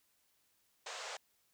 pink band-pass noise, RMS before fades -45 dBFS, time 0.86-1.17 s, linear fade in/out 5 ms, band 490 to 7800 Hz, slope 48 dB/octave, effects white hiss -75 dBFS RMS until 1.53 s

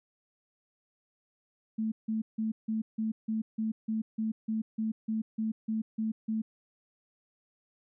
sine tone bursts, 220 Hz, A3, in tune, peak -28 dBFS, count 16, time 1.78-6.42 s, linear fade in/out 10 ms, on 140 ms, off 160 ms, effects none

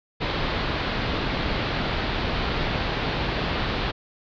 pink low-pass noise, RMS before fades -26 dBFS, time 0.2-3.92 s, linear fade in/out 20 ms, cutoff 4400 Hz, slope 48 dB/octave, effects none

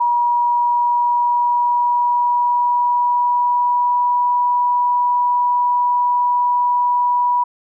sine tone with pitch glide, 960 to 976.2 Hz, B5 to B5, -49 to -20 cents, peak -13 dBFS, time 0-7.44 s, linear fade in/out 10 ms, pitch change +29 cents, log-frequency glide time 0.1-4.28 s, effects none

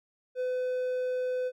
triangle tone, 505 Hz, B4, 39 cents sharp, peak -26 dBFS, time 0.35-1.52 s, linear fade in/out 50 ms, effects none

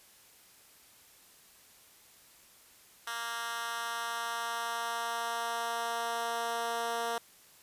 10% pulse tone with high-pass filter sweep, 232.7 Hz, A#3, 3 cents flat, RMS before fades -35 dBFS, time 3.07-7.18 s, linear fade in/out 2 ms, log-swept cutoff 1400 to 520 Hz, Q 1.2, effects white hiss -59 dBFS RMS until 7.62 s + resampled to 32000 Hz

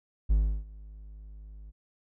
triangle tone with ADSR envelope, 51.91 Hz, G#1, in tune, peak -17 dBFS, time 0.29-1.72 s, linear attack 19 ms, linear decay 330 ms, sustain -24 dB, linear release 29 ms, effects none

